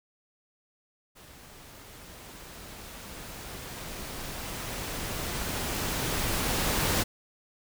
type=noise with level ramp; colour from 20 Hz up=pink; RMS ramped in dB=-51 to -26 dBFS; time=1.15-7.04 s; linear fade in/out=20 ms; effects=none